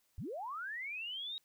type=linear sweep; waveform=sine; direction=up; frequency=59 to 3821 Hz; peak=-39 dBFS; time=0.18-1.38 s; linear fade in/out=0 ms; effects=white hiss -75 dBFS RMS until 1.44 s